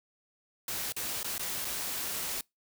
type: noise with dropouts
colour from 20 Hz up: white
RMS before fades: -35 dBFS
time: 0.68-2.41 s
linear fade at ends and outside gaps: 2 ms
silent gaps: 0.923-0.964 / 1.231-1.244 / 1.381-1.394 / 1.647-1.651 s
effects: noise-tail reverb RT60 0.2 s tail -26 dB re dry